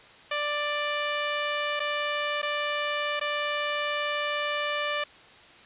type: tone with dropouts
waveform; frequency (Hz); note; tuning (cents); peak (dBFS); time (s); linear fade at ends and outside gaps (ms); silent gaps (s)
10% pulse; 589; D5; +5; -18; 0.31-5.04; 5; 1.796-1.801 / 2.418-2.428 / 3.197-3.211
effects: white hiss -51 dBFS RMS until 5.65 s + resampled to 8000 Hz